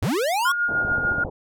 square linear sweep, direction up, 67 to 1142 Hz, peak -21 dBFS, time 0.02-0.52 s, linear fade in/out 5 ms
sine tone with tremolo, 1424 Hz, F6, 33 cents sharp, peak -18 dBFS, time 0.45-1.24 s, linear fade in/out 5 ms, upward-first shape sine, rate 6.7 Hz, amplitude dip 45%
white low-pass noise, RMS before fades -33 dBFS, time 0.68-1.3 s, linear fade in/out 10 ms, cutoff 850 Hz, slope 48 dB/octave
click train, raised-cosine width 5 ms, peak -20 dBFS, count 7, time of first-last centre 0.85-1.25 s, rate 15 Hz
effects none

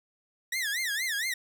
sawtooth tone with vibrato, 1856 Hz, A#6, 8 cents flat, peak -25 dBFS, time 0.52-1.34 s, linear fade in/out 5 ms, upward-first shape sine, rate 4.3 Hz, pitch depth 230 cents each way, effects none

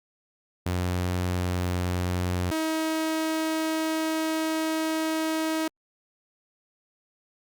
sawtooth tone pair in turn, 89.9 / 318.1 Hz, F#2 / D#4, -49 / +38 cents, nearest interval octave + minor seventh, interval 2187 cents, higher second, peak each -21 dBFS, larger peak neither, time 0.66-2.51 / 2.51-5.68 s, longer second, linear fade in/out 5 ms, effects Opus 48 kbps

